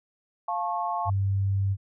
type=chord; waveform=sine; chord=F augmented; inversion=none; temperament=just; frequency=698.5 / 873.1 / 1091.3 Hz; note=F5 / A5 / C#6; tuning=0 / -14 / -27 cents; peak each=-30 / -30 / -31 dBFS; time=0.48-1.1 s; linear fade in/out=5 ms
type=tone; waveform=sine; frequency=98 Hz; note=G2; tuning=in tune; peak=-22 dBFS; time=1.05-1.77 s; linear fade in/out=50 ms
effects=none